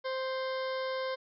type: harmonic tone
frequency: 523.3 Hz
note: C5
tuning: in tune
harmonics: 1 / 2 / 3 / 4 / 6 / 7 / 8 / 9 / 10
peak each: -33 / -39 / -43 / -45 / -49 / -50 / -51 / -52 / -53 dBFS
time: 0.04-1.16 s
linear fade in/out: 20 ms
effects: none